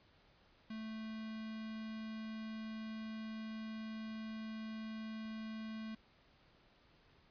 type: tone with notch filter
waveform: square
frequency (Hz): 220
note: A3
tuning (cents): 0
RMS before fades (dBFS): -45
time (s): 0.7-5.95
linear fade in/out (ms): 5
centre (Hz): 760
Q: 1.3
effects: pink hiss -68 dBFS RMS until 7.3 s + resampled to 11025 Hz